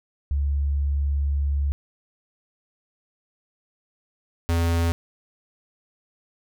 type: tone pair in turn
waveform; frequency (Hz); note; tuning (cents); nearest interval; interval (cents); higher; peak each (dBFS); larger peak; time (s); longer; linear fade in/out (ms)
sine / square; 70.8 / 84.2; C#2 / E2; +37 / +37; minor third; 300; second; -20; neither; 0.31-1.72 / 4.49-4.92; first; 0
effects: none